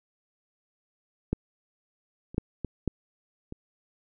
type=clicks; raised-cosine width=3 ms; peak=-12 / -29 / -11 / -18 / -13 / -25 dBFS; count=6; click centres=1.33 / 2.345 / 2.381 / 2.647 / 2.877 / 3.524 s; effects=none